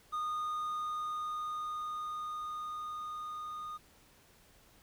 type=tone with level ramp; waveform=triangle; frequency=1229 Hz; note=D#6; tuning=22 cents flat; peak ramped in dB=-31 to -38 dBFS; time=0.12-3.78 s; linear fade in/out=20 ms; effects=pink hiss -63 dBFS RMS until 4.82 s